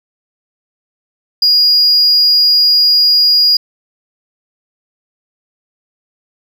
sine tone, 4870 Hz, D#8, 38 cents flat, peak -4 dBFS, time 1.42-3.57 s, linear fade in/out 5 ms, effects tanh soft clip ceiling -5 dBFS + 7-bit

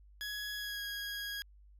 20% pulse tone with pitch glide, 1675 to 1647.2 Hz, G#6 to G#6, +14 to -15 cents, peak -33 dBFS, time 0.21-1.42 s, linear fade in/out 0 ms, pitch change -29 cents, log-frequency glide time 0.56-0.84 s, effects added 50 Hz sine -56 dBFS peak until 1.79 s

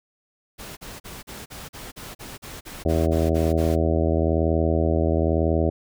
pink noise bursts, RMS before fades -38 dBFS, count 14, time 0.58-3.76 s, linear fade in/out 20 ms, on 190 ms, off 40 ms
harmonic tone, 81 Hz, E2, 30 cents flat, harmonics 1 / 2 / 3 / 4 / 5 / 6 / 7 / 8 / 9, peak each -22 / -28 / -28 / -26 / -27 / -32 / -28 / -29 / -35 dBFS, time 2.85-5.7 s, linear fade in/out 5 ms
effects none

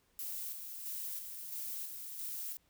violet noise with tremolo, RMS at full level -41 dBFS, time 0.19-2.57 s, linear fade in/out 0 ms, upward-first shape square, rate 1.5 Hz, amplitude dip 40%, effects pink hiss -73 dBFS RMS until 2.69 s

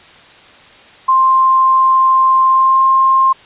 sine tone with pitch glide, 1051 to 1060.8 Hz, C6 to C6, +7 to +23 cents, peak -7 dBFS, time 1.08-3.33 s, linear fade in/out 10 ms, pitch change +16 cents, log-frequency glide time 2.48-2.84 s, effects white hiss -41 dBFS RMS until 3.45 s + resampled to 8000 Hz

